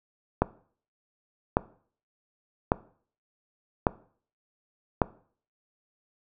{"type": "click train", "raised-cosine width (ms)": 1, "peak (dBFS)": -6, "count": 5, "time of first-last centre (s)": [0.42, 5.018], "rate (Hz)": 0.87, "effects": ["noise-tail reverb RT60 0.5 s tail -19 dB re dry"]}